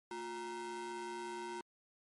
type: ring-modulated tone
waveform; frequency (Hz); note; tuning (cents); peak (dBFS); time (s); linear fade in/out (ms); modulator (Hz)
square; 290.6; D4; -18; -39; 0.11-1.61; 2; 646
effects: MP3 48 kbps